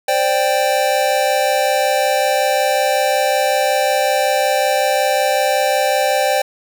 square chord, C suspended second, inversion none, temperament just, 523.3 / 588.7 / 784.9 Hz, C5 / D5 / G5, 0 / +4 / +2 cents, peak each -20 / -19 / -18 dBFS, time 0.08-6.42 s, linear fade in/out 5 ms, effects none

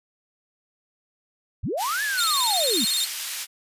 sine linear two-way sweep, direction up then down, 46.64 to 1760 to 182.8 Hz, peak -24 dBFS, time 1.63-2.85 s, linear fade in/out 10 ms, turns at 2.03 s
pink high-pass noise, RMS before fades -31 dBFS, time 1.77-3.47 s, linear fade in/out 50 ms, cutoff 2500 Hz, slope 12 dB/octave
sawtooth tone with vibrato, 3951 Hz, B7, in tune, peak -19 dBFS, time 2.17-3.06 s, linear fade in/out 20 ms, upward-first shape square, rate 15 Hz, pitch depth 130 cents each way
effects resampled to 32000 Hz

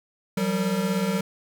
square tone cluster, 175.9 / 192.5 / 457.1 Hz, F3 / G3 / A#4, +13 / -31 / -34 cents, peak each -30 / -25 / -31 dBFS, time 0.37-1.21 s, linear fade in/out 5 ms, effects none

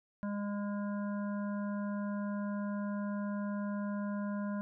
harmonic tone, 203.9 Hz, G#3, 32 cents flat, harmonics 1 / 3 / 5 / 7 / 8, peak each -34 / -44 / -47 / -50 / -55 dBFS, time 0.23-4.61 s, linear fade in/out 0 ms, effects none

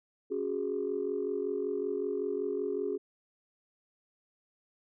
sine chord, C# suspended fourth, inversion none, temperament equal, 277.2 / 370 / 415.3 Hz, C#4 / F#4 / G#4, 0 / 0 / 0 cents, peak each -38 / -34 / -32 dBFS, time 0.3-2.98 s, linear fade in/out 20 ms, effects tanh soft clip ceiling -22 dBFS

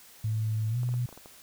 sine tone with pitch glide, 109.4 to 122.8 Hz, A2 to B2, -9 to -9 cents, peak -26 dBFS, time 0.24-1.06 s, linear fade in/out 5 ms, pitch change +200 cents, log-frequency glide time 0.7-0.77 s
clicks, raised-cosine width 1 ms, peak -33 dBFS, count 7, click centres 0.833 / 0.89 / 0.94 / 1.09 / 1.127 / 1.176 / 1.259 s
effects white hiss -53 dBFS RMS until 1.42 s

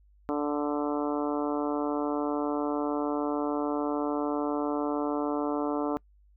harmonic tone, 146.83 Hz, D3, in tune, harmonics 2 / 3 / 4 / 5 / 6 / 7 / 8 / 9, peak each -29 / -33 / -35 / -37 / -39 / -40 / -41 / -42 dBFS, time 0.29-5.97 s, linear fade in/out 0 ms, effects noise-tail reverb RT60 0.1 s tail -25 dB re dry + added 50 Hz sine -57 dBFS peak until 6.36 s

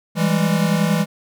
square tone cluster, 165.4 / 197 / 207.3 Hz, E3 / G3 / G#3, +6 / +9 / -3 cents, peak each -19 / -22 / -22 dBFS, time 0.15-1.06 s, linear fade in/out 50 ms, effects none

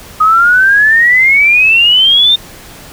sine exponential sweep, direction up, 1244.5 to 3656 Hz, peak -4 dBFS, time 0.2-2.36 s, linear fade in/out 10 ms, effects pink hiss -33 dBFS RMS until 2.92 s

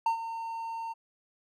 triangle tone with ADSR envelope, 911 Hz, A#5, 40 cents flat, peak -20 dBFS, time 0.06-0.94 s, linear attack 4 ms, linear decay 100 ms, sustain -12 dB, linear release 24 ms, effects none

